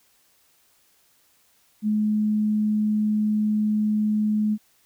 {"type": "tone", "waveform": "sine", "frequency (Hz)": 212.6, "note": "G#3", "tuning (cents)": 41, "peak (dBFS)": -19, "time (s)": [1.82, 4.58], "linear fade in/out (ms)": 50, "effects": ["white hiss -62 dBFS RMS until 4.85 s"]}